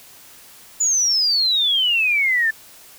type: exponential sweep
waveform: sine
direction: down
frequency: 7040 to 1745 Hz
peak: -15 dBFS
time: 0.8-2.51 s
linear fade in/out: 10 ms
effects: white hiss -45 dBFS RMS until 2.98 s